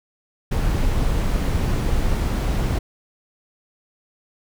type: noise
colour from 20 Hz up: brown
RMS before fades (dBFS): -20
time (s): 0.51-2.79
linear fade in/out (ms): 10
effects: none